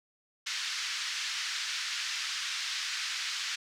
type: band-pass noise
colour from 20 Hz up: white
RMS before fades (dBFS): -35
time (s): 0.46-3.56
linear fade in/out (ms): 10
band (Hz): 1400 to 5600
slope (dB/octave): 24
effects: none